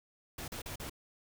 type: noise bursts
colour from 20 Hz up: pink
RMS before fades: -42 dBFS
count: 4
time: 0.38-0.897 s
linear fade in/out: 5 ms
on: 100 ms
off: 39 ms
effects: none